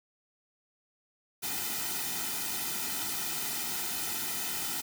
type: noise with comb filter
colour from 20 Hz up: white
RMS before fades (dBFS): -34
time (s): 1.42-4.82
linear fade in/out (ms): 20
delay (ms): 1.8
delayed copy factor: -0.9
effects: none